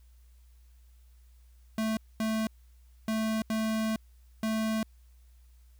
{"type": "tone bursts at uneven times", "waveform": "square", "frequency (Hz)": 220, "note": "A3", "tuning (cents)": 0, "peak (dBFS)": -28, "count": 5, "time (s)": [[1.78, 1.97], [2.2, 2.47], [3.08, 3.42], [3.5, 3.96], [4.43, 4.83]], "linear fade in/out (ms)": 2, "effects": ["added 60 Hz sine -54 dBFS peak until 5.79 s", "white hiss -71 dBFS RMS until 5.79 s"]}